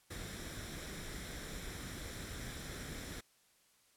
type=noise with comb filter; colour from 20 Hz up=pink; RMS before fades=-45 dBFS; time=0.1-3.21 s; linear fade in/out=10 ms; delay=0.54 ms; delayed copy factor=+0.5; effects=white hiss -70 dBFS RMS until 3.96 s + low-pass 12000 Hz 12 dB/octave